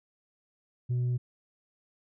sine tone, 123.47 Hz, B2, in tune, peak -23 dBFS, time 0.89-1.18 s, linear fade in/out 20 ms, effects tanh soft clip ceiling -25 dBFS

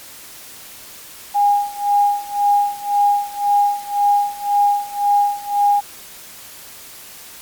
sine tone with tremolo, 816 Hz, G#5, 31 cents flat, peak -10 dBFS, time 1.34-5.81 s, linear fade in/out 20 ms, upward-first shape sine, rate 1.9 Hz, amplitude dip 90%, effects white hiss -38 dBFS RMS until 7.41 s + MP3 96 kbps

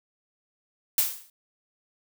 blue noise with exponential decay, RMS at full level -19 dBFS, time 0.98-1.3 s, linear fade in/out 2 ms, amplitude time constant 68 ms, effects none

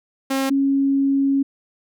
sawtooth / sine tone pair in turn, 268.9 / 274.9 Hz, C4 / C#4, +47 / -14 cents, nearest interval unison, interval 39 cents, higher second, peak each -15 dBFS, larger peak neither, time 0.3-0.5 / 0.5-1.43 s, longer second, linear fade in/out 10 ms, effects none

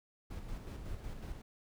brown noise with tremolo, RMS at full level -42 dBFS, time 0.3-1.42 s, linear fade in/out 10 ms, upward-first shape square, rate 5.4 Hz, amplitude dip 40%, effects none

